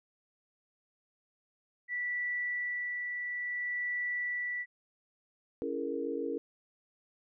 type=tone with tremolo; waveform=sine; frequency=1961 Hz; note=B6; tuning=13 cents flat; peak=-31 dBFS; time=1.88-4.66 s; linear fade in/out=50 ms; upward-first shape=sine; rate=0.58 Hz; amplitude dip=30%
type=chord; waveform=sine; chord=A# half-diminished seventh; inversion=first; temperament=just; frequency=279.7 / 335.6 / 419.5 / 466.2 Hz; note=C#4 / E4 / G#4 / A#4; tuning=+16 / +31 / +17 / 0 cents; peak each=-38 / -39 / -39 / -36 dBFS; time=5.62-6.38 s; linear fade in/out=0 ms
effects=none